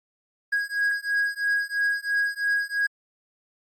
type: beating tone pair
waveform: triangle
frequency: 1645 / 1648 Hz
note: G#6 / G#6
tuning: -17 / -14 cents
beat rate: 3 Hz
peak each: -24 dBFS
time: 0.52-2.87 s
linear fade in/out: 10 ms
effects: Opus 32 kbps